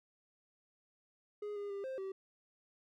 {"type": "tone with pitch steps", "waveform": "triangle", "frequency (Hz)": [415.7, 407, 398.2, 526, 385.1], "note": ["G#4", "G#4", "G4", "C5", "G4"], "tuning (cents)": [2, -35, 27, 9, -31], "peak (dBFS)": -37, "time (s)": [1.42, 2.12], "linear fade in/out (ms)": 5, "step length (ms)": 140, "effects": []}